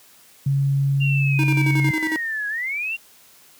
sine tone, 138.59 Hz, C#3, in tune, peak -16 dBFS, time 0.46-1.91 s, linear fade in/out 5 ms
sine linear two-way sweep, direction down then up, 2794 to 1649 to 2794 Hz, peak -23 dBFS, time 1-2.97 s, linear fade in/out 20 ms, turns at 2.48 s
square tone with tremolo, 314.5 Hz, D#4, 19 cents sharp, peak -22 dBFS, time 1.39-2.16 s, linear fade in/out 0 ms, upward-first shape square, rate 11 Hz, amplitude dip 65%
effects white hiss -51 dBFS RMS until 3.59 s + high-pass 80 Hz 12 dB/octave

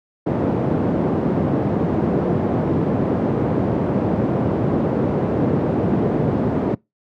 pink band-pass noise, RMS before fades -19 dBFS, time 0.26-6.75 s, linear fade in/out 10 ms, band 130 to 490 Hz, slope 12 dB/octave, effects noise-tail reverb RT60 0.2 s tail -25 dB re dry + high-pass 80 Hz 12 dB/octave

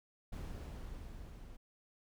brown noise with level ramp, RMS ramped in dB -42 to -52 dBFS, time 0.32-1.57 s, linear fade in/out 10 ms, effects none

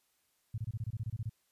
sine tone bursts, 110.5 Hz, A2, 8 cents sharp, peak -33 dBFS, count 12, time 0.54-1.295 s, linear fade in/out 5 ms, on 40 ms, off 25 ms, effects white hiss -75 dBFS RMS until 1.51 s + resampled to 32000 Hz

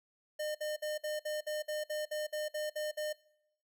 square tone bursts, 607 Hz, D#5, 43 cents flat, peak -35 dBFS, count 13, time 0.39-3.13 s, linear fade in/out 10 ms, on 160 ms, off 55 ms, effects noise-tail reverb RT60 0.8 s tail -22 dB re dry

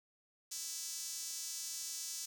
sawtooth tone with high-pass filter, 329.6 Hz, E4, in tune, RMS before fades -43 dBFS, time 0.51-2.26 s, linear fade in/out 10 ms, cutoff 6100 Hz, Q 2.3, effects none

